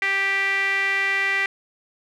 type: tone with band-pass filter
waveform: sawtooth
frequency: 392 Hz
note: G4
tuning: in tune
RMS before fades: -22 dBFS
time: 0.02-1.46 s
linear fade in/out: 2 ms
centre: 2100 Hz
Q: 8.6
effects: none